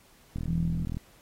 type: click train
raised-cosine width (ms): 5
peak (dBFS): -21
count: 26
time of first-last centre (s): 0.36-0.97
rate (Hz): 41
type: tone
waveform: sine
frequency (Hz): 166.4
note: E3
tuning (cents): +17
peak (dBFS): -27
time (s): 0.47-0.85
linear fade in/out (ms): 20
effects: pink hiss -59 dBFS RMS until 1.21 s + AAC 48 kbps

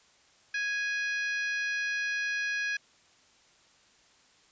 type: harmonic tone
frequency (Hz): 829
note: G#5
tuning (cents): -3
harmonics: 2 / 3 / 4 / 5 / 6 / 7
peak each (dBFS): -30 / -35 / -46 / -45 / -47 / -47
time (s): 0.54-2.77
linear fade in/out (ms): 5
effects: white hiss -62 dBFS RMS until 4.51 s + resampled to 16000 Hz

